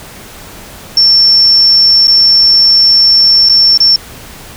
sine tone with dropouts, 5420 Hz, E8, 47 cents sharp, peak -3 dBFS, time 0.97-3.96 s, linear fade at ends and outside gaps 2 ms, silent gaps 2.072-2.079 / 3.489-3.495 / 3.775-3.803 s, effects pink hiss -31 dBFS RMS until 4.56 s

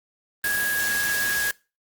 sine tone in noise, 1654 Hz, G#6, 8 cents flat, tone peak -23 dBFS, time 0.44-1.51 s, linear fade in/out 2 ms, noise white, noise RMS -28 dBFS, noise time 0.44-1.51 s, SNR +2 dB, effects noise-tail reverb RT60 0.3 s tail -22 dB re dry + Opus 32 kbps

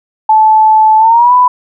sine tone with pitch glide, 870 to 993.6 Hz, A5 to B5, -20 to +10 cents, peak -3 dBFS, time 0.29-1.48 s, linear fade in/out 5 ms, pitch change +230 cents, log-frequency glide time 0.98-1.33 s, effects none

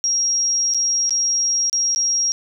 sine tone with dropouts, 5620 Hz, F8, 10 cents sharp, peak -16 dBFS, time 0.04-2.32 s, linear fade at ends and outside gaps 0 ms, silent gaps 0.738-0.746 / 1.094-1.107 / 1.697-1.729 / 1.948-1.96 s, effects none

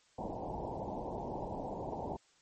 white low-pass noise, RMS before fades -40 dBFS, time 0.18-2.17 s, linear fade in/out 10 ms, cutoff 940 Hz, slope 96 dB/octave, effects white hiss -68 dBFS RMS until 2.41 s + MP3 32 kbps

